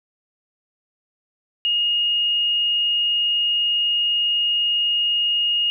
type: tone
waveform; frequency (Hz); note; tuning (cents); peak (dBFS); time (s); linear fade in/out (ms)
sine; 2858; F7; +39; -17; 1.65-5.7; 0
effects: none